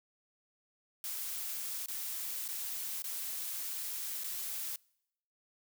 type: noise with dropouts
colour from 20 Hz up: blue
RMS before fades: -39 dBFS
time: 1.04-4.76 s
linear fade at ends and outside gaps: 2 ms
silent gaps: 1.86-1.883 / 2.48-2.486 / 3.022-3.041 / 4.237-4.242 s
effects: noise-tail reverb RT60 0.8 s tail -26 dB re dry

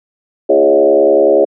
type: tone with frequency modulation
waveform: sine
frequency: 478.3 Hz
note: A#4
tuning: 44 cents sharp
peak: -5 dBFS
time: 0.49-1.45 s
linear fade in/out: 10 ms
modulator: 70.5 Hz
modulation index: 2.2
effects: high-pass 300 Hz 12 dB/octave

